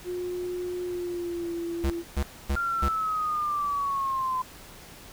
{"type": "tone with pitch glide", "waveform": "sine", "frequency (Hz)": [358.3, 339.6], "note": ["F4", "F4"], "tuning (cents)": [44, -48], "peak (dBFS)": -29, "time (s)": [0.04, 2.04], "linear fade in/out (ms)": 50, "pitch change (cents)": -92, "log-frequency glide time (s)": [0.82, 1.53]}
{"type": "tone bursts", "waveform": "square", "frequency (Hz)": 69.4, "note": "C#2", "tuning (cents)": 3, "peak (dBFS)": -24, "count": 4, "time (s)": [1.84, 2.882], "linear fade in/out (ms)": 0, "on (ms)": 58, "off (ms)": 270}
{"type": "exponential sweep", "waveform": "sine", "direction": "down", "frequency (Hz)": [1396.9, 1018], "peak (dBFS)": -25, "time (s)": [2.56, 4.42], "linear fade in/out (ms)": 5}
{"effects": ["pink hiss -47 dBFS RMS until 5.12 s"]}